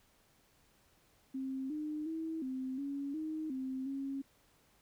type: tone with pitch steps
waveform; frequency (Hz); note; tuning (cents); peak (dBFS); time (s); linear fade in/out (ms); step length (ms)
sine; 265.3 / 303.7 / 322.3 / 260.4 / 280.3 / 312.8 / 262 / 273.2; C4 / D#4 / E4 / C4 / C#4 / D#4 / C4 / C#4; +24 / -42 / -39 / -8 / +19 / +9 / +2 / -25; -36; 1.34-4.22; 10; 360
effects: pink hiss -69 dBFS RMS until 4.81 s